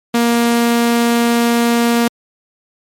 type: tone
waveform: sawtooth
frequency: 235.3 Hz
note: A#3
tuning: 16 cents sharp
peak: -7 dBFS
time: 0.14-2.08 s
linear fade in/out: 5 ms
effects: MP3 64 kbps